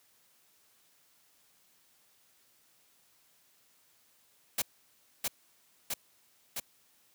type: noise with echo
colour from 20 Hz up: white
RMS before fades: -30 dBFS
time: 4.58-4.62 s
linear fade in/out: 5 ms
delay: 660 ms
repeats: 3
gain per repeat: -2 dB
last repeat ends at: 6.6 s
effects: white hiss -67 dBFS RMS until 7.14 s + high-pass 80 Hz 12 dB/octave